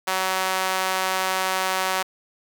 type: tone with high-pass filter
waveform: sawtooth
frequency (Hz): 187.9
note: F#3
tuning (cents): +27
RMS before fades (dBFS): -24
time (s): 0.07-2.03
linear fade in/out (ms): 10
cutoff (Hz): 850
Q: 1.1
effects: none